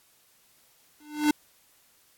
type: tone with exponential growth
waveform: square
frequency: 299.3 Hz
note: D4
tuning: 33 cents sharp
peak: -17 dBFS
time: 1-1.31 s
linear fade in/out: 5 ms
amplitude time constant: 67 ms
effects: white hiss -62 dBFS RMS until 2.17 s + AAC 64 kbps